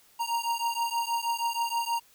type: beating tone pair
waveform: square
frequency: 929 / 935.3 Hz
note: A#5 / A#5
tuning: -6 / +6 cents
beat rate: 6.3 Hz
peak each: -31 dBFS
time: 0.19-2 s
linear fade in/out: 20 ms
effects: white hiss -60 dBFS RMS until 2.14 s